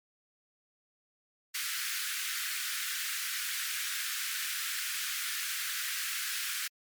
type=high-pass noise; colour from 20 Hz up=pink; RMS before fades=-35 dBFS; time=1.54-6.68 s; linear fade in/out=10 ms; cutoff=1400 Hz; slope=48 dB/octave; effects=MP3 96 kbps